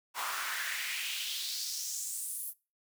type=noise with high-pass filter sweep; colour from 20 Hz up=pink; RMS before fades=-37 dBFS; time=0.14-2.54 s; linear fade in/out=50 ms; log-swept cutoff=1000 to 12000 Hz; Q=3; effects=noise-tail reverb RT60 0.3 s tail -22 dB re dry